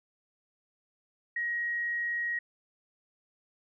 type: tone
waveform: sine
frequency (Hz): 1892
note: A#6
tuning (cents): +25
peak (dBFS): -29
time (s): 1.36-2.39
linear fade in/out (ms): 5
effects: none